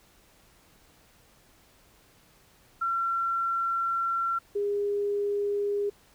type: tone pair in turn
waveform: sine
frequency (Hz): 1360 / 407.4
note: F6 / G#4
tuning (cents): -46 / -33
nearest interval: octave + major sixth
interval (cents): 2087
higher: first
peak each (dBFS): -25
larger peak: neither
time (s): 2.81-4.39 / 4.55-5.9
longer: first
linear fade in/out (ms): 10
effects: pink hiss -60 dBFS RMS until 6.14 s